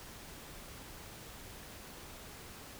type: silence
effects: pink hiss -50 dBFS RMS until 2.79 s